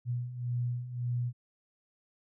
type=beating tone pair; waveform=sine; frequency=120.6 / 122.4 Hz; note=B2 / B2; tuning=-41 / -15 cents; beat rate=1.8 Hz; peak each=-37 / -32 dBFS; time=0.05-1.33 s; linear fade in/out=50 ms; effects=none